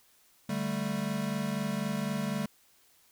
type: chord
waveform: square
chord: D suspended fourth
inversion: none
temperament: equal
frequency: 146.83 / 196 / 220 Hz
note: D3 / G3 / A3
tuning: 0 / 0 / 0 cents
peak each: -38 / -34 / -35 dBFS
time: 0.49-2.46 s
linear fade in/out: 5 ms
effects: white hiss -64 dBFS RMS until 3.11 s